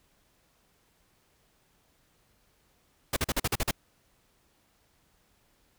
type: noise bursts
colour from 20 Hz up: pink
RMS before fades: -27 dBFS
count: 8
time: 3.13-3.711 s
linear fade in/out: 5 ms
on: 35 ms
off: 43 ms
effects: pink hiss -68 dBFS RMS until 5.78 s